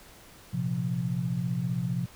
sine chord, Bb suspended second, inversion none, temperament equal with one note detuned, 115.67 / 130.81 / 174.61 Hz, Bb2 / C3 / F3, -13 / 0 / 0 cents, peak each -35 / -30 / -30 dBFS, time 0.53-2.06 s, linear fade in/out 10 ms, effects pink hiss -52 dBFS RMS until 2.15 s

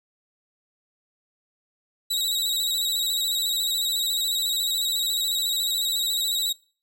sawtooth tone with vibrato, 3866 Hz, B7, 38 cents flat, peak -20 dBFS, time 2.1-6.53 s, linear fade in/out 10 ms, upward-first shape square, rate 14 Hz, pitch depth 37 cents each way, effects noise-tail reverb RT60 0.4 s tail -21 dB re dry

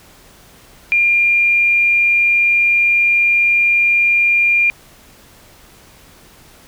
sine tone, 2400 Hz, D7, 37 cents sharp, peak -10 dBFS, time 0.92-4.7 s, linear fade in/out 0 ms, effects pink hiss -45 dBFS RMS until 6.67 s

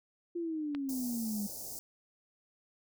sine exponential sweep, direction down, 349 to 200.5 Hz, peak -33 dBFS, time 0.35-1.47 s, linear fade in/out 10 ms
click, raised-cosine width 0.3 ms, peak -27 dBFS, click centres 0.749 s
white band-stop noise, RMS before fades -43 dBFS, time 0.89-1.79 s, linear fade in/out 0 ms, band 810 to 4900 Hz, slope 48 dB/octave
effects none

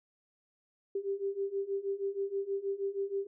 sine beating tone pair, 391.2 / 397.5 Hz, G4 / G4, -4 / +24 cents, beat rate 6.3 Hz, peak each -36 / -34 dBFS, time 0.95-3.27 s, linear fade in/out 5 ms, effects none

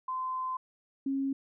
sine tone pair in turn, 1031 / 272.1 Hz, C6 / C#4, -26 / -32 cents, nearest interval octave + major seventh, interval 2306 cents, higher first, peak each -31 / -28 dBFS, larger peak second, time 0.08-0.57 / 1.06-1.33 s, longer first, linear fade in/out 5 ms, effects none

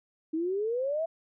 sine exponential sweep, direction up, 310 to 671 Hz, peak -27 dBFS, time 0.33-1.06 s, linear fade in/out 10 ms, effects none

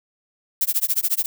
violet noise with tremolo, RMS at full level -18 dBFS, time 0.61-1.26 s, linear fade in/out 2 ms, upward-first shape sine, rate 14 Hz, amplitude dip 100%, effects none

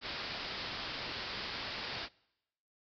white low-pass noise, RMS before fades -41 dBFS, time 0.01-2.09 s, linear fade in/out 50 ms, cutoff 5100 Hz, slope 96 dB/octave, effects noise-tail reverb RT60 0.9 s tail -25 dB re dry

